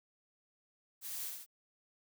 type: noise with echo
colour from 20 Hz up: blue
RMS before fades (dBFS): -43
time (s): 1.01-1.32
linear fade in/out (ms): 50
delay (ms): 72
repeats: 2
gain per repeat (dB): -3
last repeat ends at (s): 1.464
effects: none